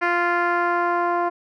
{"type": "tone with low-pass filter sweep", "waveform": "10% pulse", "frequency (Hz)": 348.1, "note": "F4", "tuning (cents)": -6, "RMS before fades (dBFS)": -21, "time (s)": [0.01, 1.3], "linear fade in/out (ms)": 20, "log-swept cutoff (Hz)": [2000, 930], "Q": 1.5, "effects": []}